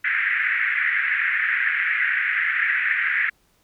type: band-pass noise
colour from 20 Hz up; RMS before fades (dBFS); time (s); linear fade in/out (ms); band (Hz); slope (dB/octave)
white; -22; 0.04-3.3; 10; 1600 to 2100; 48
effects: pink hiss -63 dBFS RMS until 3.63 s